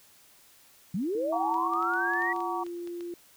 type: linear sweep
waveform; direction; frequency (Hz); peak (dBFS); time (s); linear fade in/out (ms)
sine; up; 159.7 to 1951; -27; 0.94-2.33; 5
type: tone with pitch glide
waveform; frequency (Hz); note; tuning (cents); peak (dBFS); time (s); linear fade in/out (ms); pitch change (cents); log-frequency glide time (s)
sine; 323.4 to 346.6; E4 to F4; -33 to -13; -34; 1.15-3.14; 2; +120; 1.28-1.99
type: chord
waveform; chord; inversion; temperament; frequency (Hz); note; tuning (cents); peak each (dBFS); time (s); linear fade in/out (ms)
sine; F# major; none; equal with one note detuned; 740 / 932.3 / 1137.3; F#5 / A#5 / C#6; 0 / 0 / +44; -34; 1.32-2.64; 10
type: clicks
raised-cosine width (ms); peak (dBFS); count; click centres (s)
0.2; -31; 11; 1.542 / 1.736 / 1.826 / 1.937 / 2.136 / 2.221 / 2.363 / 2.405 / 2.665 / 2.874 / 3.008
effects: white hiss -58 dBFS RMS until 3.36 s